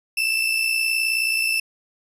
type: tone pair together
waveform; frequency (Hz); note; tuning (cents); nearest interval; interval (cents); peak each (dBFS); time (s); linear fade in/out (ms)
35% pulse; 2637 / 2696; E7 / E7; 0 / +38; unison; 38; -19 / -24; 0.17-1.6; 5
effects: resampled to 32000 Hz